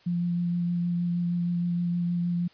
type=tone with vibrato; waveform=sine; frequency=173.9 Hz; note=F3; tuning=7 cents flat; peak=-24 dBFS; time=0.06-2.48 s; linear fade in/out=10 ms; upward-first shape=sine; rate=6.4 Hz; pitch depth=12 cents each way; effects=white hiss -58 dBFS RMS until 2.53 s + resampled to 11025 Hz